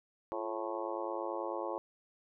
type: harmonic tone with a mistuned harmonic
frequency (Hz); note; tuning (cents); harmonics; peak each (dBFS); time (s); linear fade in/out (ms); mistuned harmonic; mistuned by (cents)
109.1; A2; -14; 3 / 4 / 5 / 6 / 7 / 8 / 9 / 10; -41 / -44 / -40 / -45 / -47 / -43 / -46 / -45; 0.32-1.78; 0; 3; +87
effects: none